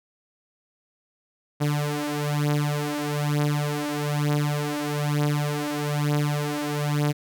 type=beating tone pair; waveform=sawtooth; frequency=146.83 / 147.93 Hz; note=D3 / D3; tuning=0 / +13 cents; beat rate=1.1 Hz; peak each=-22 dBFS; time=1.6-7.13 s; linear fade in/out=20 ms; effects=none